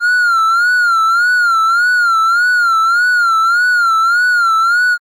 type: tone with vibrato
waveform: triangle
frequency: 1396.9 Hz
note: F6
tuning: in tune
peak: -7 dBFS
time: 0-4.98 s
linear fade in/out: 50 ms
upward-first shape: sine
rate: 1.7 Hz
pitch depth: 100 cents each way
effects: Opus 32 kbps